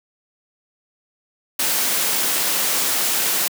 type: noise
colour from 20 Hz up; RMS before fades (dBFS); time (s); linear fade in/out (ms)
white; -20; 1.59-3.48; 5
effects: high-pass 200 Hz 12 dB/octave